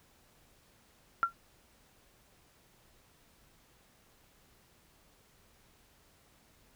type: tone with exponential decay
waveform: sine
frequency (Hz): 1369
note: F6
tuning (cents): -35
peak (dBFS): -20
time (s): 1.23-1.33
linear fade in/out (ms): 0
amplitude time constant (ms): 20
effects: pink hiss -65 dBFS RMS until 6.75 s